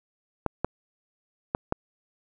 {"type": "clicks", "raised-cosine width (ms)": 1, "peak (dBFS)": -10, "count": 4, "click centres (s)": [0.463, 0.646, 1.549, 1.724], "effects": []}